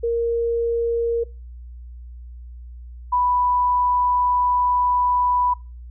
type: tone pair in turn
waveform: sine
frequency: 466.2 / 987.8 Hz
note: A#4 / B5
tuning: 0 / 0 cents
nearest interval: octave + minor second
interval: 1300 cents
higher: second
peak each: -18 / -16 dBFS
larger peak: second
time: 0.03-1.24 / 3.12-5.54 s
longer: second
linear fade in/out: 10 ms
effects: noise-tail reverb RT60 0.3 s tail -23 dB re dry + added 60 Hz sine -35 dBFS peak until 5.9 s